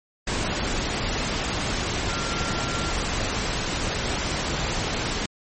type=tone in noise; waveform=sine; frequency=1375 Hz; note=F6; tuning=27 cents flat; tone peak=-33 dBFS; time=2.09-2.94 s; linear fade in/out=5 ms; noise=pink; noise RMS=-26 dBFS; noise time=0.27-5.26 s; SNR=-10 dB; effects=MP3 32 kbps